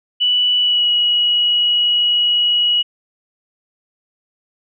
sine tone with pitch glide, 2960 to 2913 Hz, F#7 to F#7, 0 to -28 cents, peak -12 dBFS, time 0.2-2.83 s, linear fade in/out 20 ms, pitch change -28 cents, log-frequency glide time 0.6-0.89 s, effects none

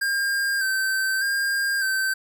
square tone with vibrato, 1577 Hz, G6, 10 cents sharp, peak -22 dBFS, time 0.01-2.14 s, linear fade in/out 10 ms, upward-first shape square, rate 0.83 Hz, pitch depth 32 cents each way, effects none

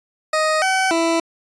20% pulse tone with pitch steps, 624 / 759 / 331.3 Hz, D#5 / F#5 / E4, +5 / +44 / +9 cents, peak -11 dBFS, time 0.33-1.2 s, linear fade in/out 5 ms, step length 290 ms, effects resampled to 22050 Hz

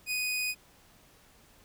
sawtooth tone, 2489 Hz, D#7, in tune, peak -26 dBFS, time 0.06-0.55 s, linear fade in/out 50 ms, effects pink hiss -60 dBFS RMS until 1.64 s

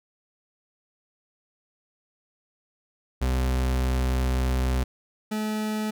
40% pulse tone pair in turn, 63.9 / 214.9 Hz, C2 / A3, -40 / -41 cents, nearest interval octave + major sixth, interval 2099 cents, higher second, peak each -21 / -25 dBFS, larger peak first, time 3.21-4.84 / 5.31-5.91 s, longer first, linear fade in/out 10 ms, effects none

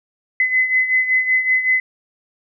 sine beating tone pair, 2028 / 2033.3 Hz, B6 / B6, +45 / +50 cents, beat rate 5.3 Hz, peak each -15 / -21 dBFS, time 0.4-1.8 s, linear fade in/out 2 ms, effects none

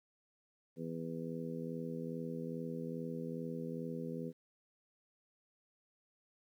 harmonic tone, 82.41 Hz, E2, in tune, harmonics 2 / 3 / 4 / 5 / 6, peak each -43 / -43 / -51 / -47 / -46 dBFS, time 0.76-4.33 s, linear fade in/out 50 ms, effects 12-bit

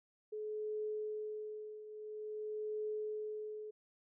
sine tone with tremolo, 427.1 Hz, G#4, 48 cents sharp, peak -36 dBFS, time 0.32-3.71 s, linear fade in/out 10 ms, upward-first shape triangle, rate 0.49 Hz, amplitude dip 75%, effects none

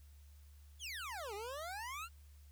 25% pulse exponential two-way sweep, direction down then up, 3531 to 392 to 1445 Hz, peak -39 dBFS, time 0.79-2.09 s, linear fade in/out 50 ms, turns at 1.34 s, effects added 72 Hz sine -56 dBFS peak until 2.51 s + white hiss -71 dBFS RMS until 2.51 s

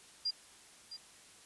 sine tone with echo, 4800 Hz, D8, 37 cents sharp, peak -31 dBFS, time 0.25-0.31 s, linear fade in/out 10 ms, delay 660 ms, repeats 1, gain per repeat -12 dB, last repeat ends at 0.97 s, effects white hiss -58 dBFS RMS until 1.45 s + resampled to 24000 Hz

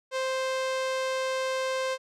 sawtooth tone, 523.3 Hz, C5, in tune, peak -23 dBFS, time 0.11-1.98 s, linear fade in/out 50 ms, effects low-pass 7000 Hz 12 dB/octave

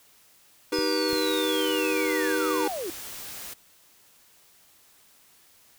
square chord, Eb augmented, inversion none, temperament just, 311.1 / 388.9 / 486.1 Hz, Eb4 / G4 / B4, 0 / -14 / -28 cents, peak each -29 / -30 / -29 dBFS, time 0.72-2.68 s, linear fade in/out 5 ms
sine linear sweep, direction down, 5100 to 314.2 Hz, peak -30 dBFS, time 0.74-2.9 s, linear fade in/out 0 ms
clicks, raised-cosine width 3 ms, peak -26 dBFS, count 2, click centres 0.787 / 1.131 s
white noise, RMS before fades -39 dBFS, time 1.08-3.54 s, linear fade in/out 10 ms
effects white hiss -58 dBFS RMS until 5.78 s

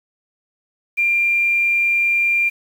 sine tone with quantisation, 2385 Hz, D7, 26 cents sharp, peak -14 dBFS, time 0.97-2.5 s, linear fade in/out 20 ms, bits 7, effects none

